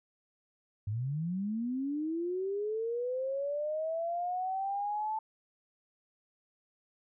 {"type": "linear sweep", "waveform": "sine", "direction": "up", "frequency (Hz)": [98, 880], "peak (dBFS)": -31, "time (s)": [0.87, 5.19], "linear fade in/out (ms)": 5, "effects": []}